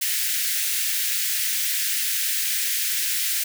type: high-pass noise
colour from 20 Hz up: white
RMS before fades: -24 dBFS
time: 0.01-3.44 s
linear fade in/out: 10 ms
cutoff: 1600 Hz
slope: 48 dB/octave
effects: none